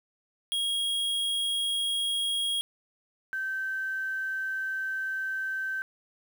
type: tone pair in turn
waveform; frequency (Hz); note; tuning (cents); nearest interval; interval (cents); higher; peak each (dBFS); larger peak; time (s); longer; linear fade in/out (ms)
square / sine; 3283 / 1549.4; G#7 / G6; -21 / -21; octave + minor second; 1300; first; -27 / -29; first; 0.52-2.61 / 3.33-5.82; second; 0
effects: 9-bit